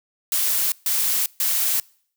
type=noise bursts; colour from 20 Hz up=blue; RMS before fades=-21 dBFS; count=3; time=0.32-1.8 s; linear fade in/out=2 ms; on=400 ms; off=140 ms; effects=noise-tail reverb RT60 0.6 s tail -26 dB re dry